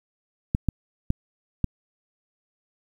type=clicks; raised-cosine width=5 ms; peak=-9 dBFS; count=4; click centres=0.549 / 0.687 / 1.104 / 1.643 s; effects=8-bit